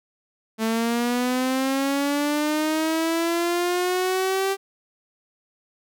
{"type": "linear sweep", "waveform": "sawtooth", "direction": "up", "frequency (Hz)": [220, 392], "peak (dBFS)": -17, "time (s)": [0.58, 4.57], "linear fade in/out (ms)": 50, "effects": []}